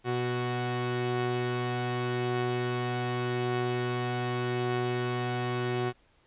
sawtooth tone pair together, 123.05 / 370 Hz, B2 / F#4, -6 / 0 cents, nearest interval octave + perfect fifth, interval 1906 cents, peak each -27 dBFS, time 0.04-5.93 s, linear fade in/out 50 ms, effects pink hiss -65 dBFS RMS until 6.26 s + resampled to 8000 Hz

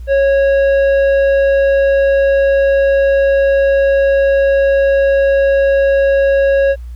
sine tone with tanh clipping, 550 Hz, C#5, 14 cents flat, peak -10 dBFS, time 0.07-6.76 s, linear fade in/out 50 ms, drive 9 dB, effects added 60 Hz sine -25 dBFS peak until 6.95 s + pink hiss -53 dBFS RMS until 6.95 s

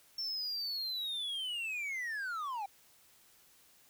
triangle linear sweep, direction down, 5440 to 768 Hz, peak -34 dBFS, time 0.18-2.66 s, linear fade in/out 5 ms, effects white hiss -64 dBFS RMS until 3.89 s

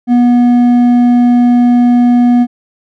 sine tone with hard clipping, 242.8 Hz, B3, 29 cents flat, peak -6 dBFS, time 0.07-2.47 s, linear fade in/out 50 ms, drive 5 dB, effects none

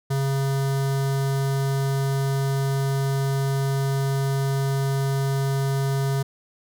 square tone with notch filter, 136.7 Hz, C#3, 24 cents flat, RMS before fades -23 dBFS, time 0.1-6.23 s, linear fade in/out 10 ms, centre 2500 Hz, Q 1.9, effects none

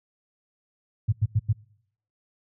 sine tone bursts, 107.4 Hz, A2, 41 cents flat, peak -17 dBFS, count 4, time 1.08-1.528 s, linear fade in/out 10 ms, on 43 ms, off 92 ms, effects noise-tail reverb RT60 0.7 s tail -25 dB re dry + high-pass 60 Hz 12 dB/octave

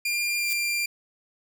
sawtooth tone with pitch glide, 2398 to 2381 Hz, D7 to D7, +36 to +23 cents, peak -21 dBFS, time 0.05-0.86 s, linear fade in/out 5 ms, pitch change -13 cents, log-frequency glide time 0.37-0.46 s
violet noise with exponential growth, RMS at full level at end -27 dBFS, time 0.38-0.53 s, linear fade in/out 0 ms, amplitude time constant 32 ms
effects none

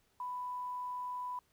sine tone with quantisation, 993 Hz, B5, 9 cents sharp, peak -37 dBFS, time 0.2-1.39 s, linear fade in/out 2 ms, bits 11, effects pink hiss -73 dBFS RMS until 1.52 s

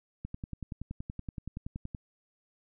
click train, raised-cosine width 5 ms, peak -25 dBFS, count 19, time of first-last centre 0.25-1.948 s, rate 10.6 Hz, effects none

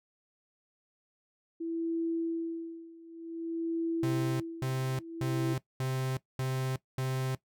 sine tone with tremolo, 331.1 Hz, E4, 8 cents sharp, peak -28 dBFS, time 1.6-5.54 s, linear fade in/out 10 ms, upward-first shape sine, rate 0.54 Hz, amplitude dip 90%
45% pulse tone bursts, 130.81 Hz, C3, in tune, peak -30 dBFS, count 6, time 4.03-7.35 s, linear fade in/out 2 ms, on 370 ms, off 220 ms
effects noise-tail reverb RT60 0.1 s tail -18 dB re dry

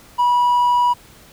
triangle tone, 974 Hz, B5, 24 cents flat, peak -10 dBFS, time 0.18-0.94 s, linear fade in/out 20 ms, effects tanh soft clip ceiling -6 dBFS + pink hiss -46 dBFS RMS until 1.32 s

